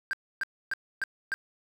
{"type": "tone bursts", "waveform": "triangle", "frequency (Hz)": 1585, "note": "G6", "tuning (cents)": 19, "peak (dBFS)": -25, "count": 5, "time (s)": [0.11, 1.34], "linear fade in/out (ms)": 0, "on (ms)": 22, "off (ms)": 280, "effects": ["9-bit"]}